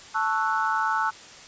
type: chord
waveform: sine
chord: F# minor seventh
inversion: first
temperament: equal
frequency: 880 / 1108.7 / 1318.5 / 1480 Hz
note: A5 / C#6 / E6 / F#6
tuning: 0 / 0 / 0 / 0 cents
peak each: -26 / -30 / -27 / -28 dBFS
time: 0.14-1.11 s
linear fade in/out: 20 ms
effects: white hiss -45 dBFS RMS until 1.47 s + resampled to 16000 Hz